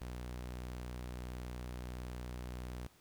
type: tone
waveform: sawtooth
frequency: 61.5 Hz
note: B1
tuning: 7 cents flat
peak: -38 dBFS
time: 0.01-2.87 s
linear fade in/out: 5 ms
effects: pink hiss -66 dBFS RMS until 3 s